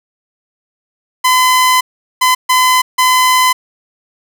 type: tone bursts at uneven times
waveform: sawtooth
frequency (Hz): 1017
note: C6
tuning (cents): -50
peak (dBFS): -4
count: 4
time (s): 1.24-1.81 / 2.21-2.35 / 2.49-2.82 / 2.98-3.53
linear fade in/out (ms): 10
effects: none